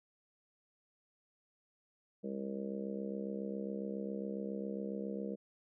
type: harmonic tone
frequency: 67.3 Hz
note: C2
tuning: 49 cents sharp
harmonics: 3 / 4 / 5 / 6 / 7 / 8 / 9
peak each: -40 / -52 / -46 / -51 / -43 / -49 / -52 dBFS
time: 2.23-5.36 s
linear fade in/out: 20 ms
effects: none